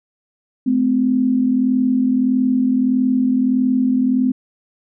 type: tone pair together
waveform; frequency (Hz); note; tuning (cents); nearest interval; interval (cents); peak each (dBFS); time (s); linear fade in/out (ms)
sine; 215.3 / 256.9; A3 / C4; -37 / -32; minor third; 305; -20 / -14; 0.66-4.32; 10
effects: none